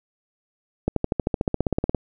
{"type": "accelerating click train", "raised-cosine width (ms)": 2, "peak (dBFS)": -7, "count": 17, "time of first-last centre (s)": [0.88, 1.947], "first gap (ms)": 83, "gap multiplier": 0.97, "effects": []}